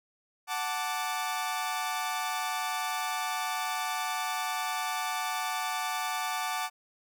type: chord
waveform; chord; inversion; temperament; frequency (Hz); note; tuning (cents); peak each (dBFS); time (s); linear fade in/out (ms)
sawtooth; D major; first; equal with one note detuned; 740 / 880 / 1169.9; F#5 / A5 / D6; 0 / 0 / -7; -31; 0.47-6.7; 50
effects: none